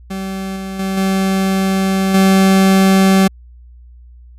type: tone with level steps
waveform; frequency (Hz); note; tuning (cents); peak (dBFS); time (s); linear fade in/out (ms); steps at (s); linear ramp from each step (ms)
40% pulse; 191.9; G3; -37; -20 / -22 / -16 / -12 / -7; 0.1-3.28; 10; 0.56 / 0.79 / 0.97 / 2.14; 5
effects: added 60 Hz sine -37 dBFS peak until 4.38 s + resampled to 32000 Hz